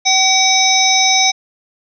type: harmonic tone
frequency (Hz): 760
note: F#5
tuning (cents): +46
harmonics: 1 / 3 / 5 / 7 / 8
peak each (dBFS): -16 / -16 / -16 / -16 / -16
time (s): 0.05-1.32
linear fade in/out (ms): 20
effects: none